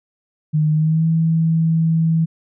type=tone with pitch glide; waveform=sine; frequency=153.5 to 162.63 Hz; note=D#3 to E3; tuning=-23 to -23 cents; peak=-13 dBFS; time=0.53-2.26 s; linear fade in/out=20 ms; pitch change=+100 cents; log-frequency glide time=0.72-1.06 s; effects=none